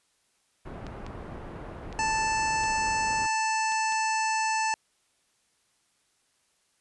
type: low-pass noise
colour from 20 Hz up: pink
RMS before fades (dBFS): -40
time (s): 0.65-3.27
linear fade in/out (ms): 10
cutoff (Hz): 1200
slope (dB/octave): 12
type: clicks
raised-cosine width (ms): 0.2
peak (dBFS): -26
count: 6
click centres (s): 0.867 / 1.065 / 1.927 / 2.637 / 3.721 / 3.923
type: harmonic tone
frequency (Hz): 880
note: A5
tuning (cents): 0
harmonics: 1 / 2 / 3 / 5 / 6 / 7 / 8 / 9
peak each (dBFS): -26 / -33 / -33 / -41 / -40 / -38 / -43 / -40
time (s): 1.99-4.74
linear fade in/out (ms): 0
effects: white hiss -70 dBFS RMS until 6.8 s + resampled to 24000 Hz